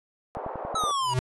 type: band-pass noise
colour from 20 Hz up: white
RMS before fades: -35 dBFS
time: 0.35-0.91 s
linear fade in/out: 0 ms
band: 490 to 860 Hz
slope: 24 dB/octave
type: click train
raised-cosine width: 2 ms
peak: -22 dBFS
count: 6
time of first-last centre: 0.37-0.837 s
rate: 10.7 Hz
type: exponential sweep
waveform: square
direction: down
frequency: 1318.5 to 951 Hz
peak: -25 dBFS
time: 0.75-1.14 s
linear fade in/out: 5 ms
type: tone with exponential growth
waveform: square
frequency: 127.6 Hz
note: C3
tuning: 43 cents flat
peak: -20 dBFS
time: 1.01-1.19 s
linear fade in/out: 0 ms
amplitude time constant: 38 ms
effects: resampled to 24000 Hz